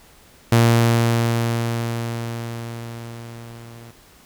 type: tone with level ramp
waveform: sawtooth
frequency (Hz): 116.54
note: A#2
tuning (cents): 0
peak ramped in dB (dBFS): -7 to -35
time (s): 0.52-3.91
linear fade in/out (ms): 5
effects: pink hiss -50 dBFS RMS until 4.25 s